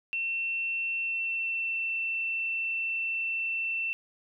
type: tone with pitch glide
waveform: sine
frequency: 2700 to 2684 Hz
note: E7 to E7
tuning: +41 to +31 cents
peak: -28 dBFS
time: 0.13-3.93 s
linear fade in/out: 0 ms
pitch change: -10 cents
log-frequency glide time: 1.02-1.93 s
effects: none